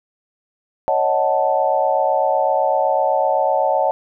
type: chord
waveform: sine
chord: D# half-diminished seventh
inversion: third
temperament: equal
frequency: 554.4 / 622.3 / 740 / 880 Hz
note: C#5 / D#5 / F#5 / A5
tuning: 0 / 0 / 0 / 0 cents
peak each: -20 dBFS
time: 0.88-3.91 s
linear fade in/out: 0 ms
effects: none